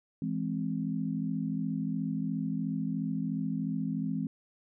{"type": "chord", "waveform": "sine", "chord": "E augmented", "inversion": "none", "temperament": "equal", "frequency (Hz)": [164.81, 207.7, 261.6], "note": ["E3", "G#3", "B#3"], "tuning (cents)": [0, 0, 0], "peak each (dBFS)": -34, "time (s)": [0.22, 4.27], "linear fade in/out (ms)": 2, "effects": []}